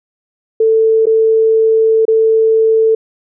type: tone with dropouts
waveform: sine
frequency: 444.3 Hz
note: A4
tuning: 17 cents sharp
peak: -7 dBFS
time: 0.6-2.95 s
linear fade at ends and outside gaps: 5 ms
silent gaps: 1.057-1.067 / 2.053-2.08 s
effects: none